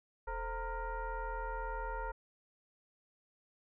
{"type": "tone with frequency modulation", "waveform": "sine", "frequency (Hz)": 440, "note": "A4", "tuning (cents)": 0, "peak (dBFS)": -36, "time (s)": [0.27, 2.12], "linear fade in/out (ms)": 10, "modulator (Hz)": 481, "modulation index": 1.9, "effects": []}